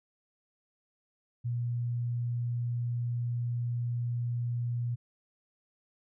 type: tone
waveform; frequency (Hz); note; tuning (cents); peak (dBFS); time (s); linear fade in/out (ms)
sine; 120; B2; -49; -29; 1.44-4.96; 20
effects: none